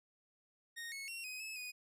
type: tone with pitch steps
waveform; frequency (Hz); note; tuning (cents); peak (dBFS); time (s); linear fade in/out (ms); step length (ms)
sawtooth; 1857 / 2194 / 2737 / 2512 / 2594 / 2481; A#6 / C#7 / F7 / D#7 / E7 / D#7; -7 / -18 / -36 / +16 / -28 / -6; -40; 0.76-1.72; 20; 160
effects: resampled to 32000 Hz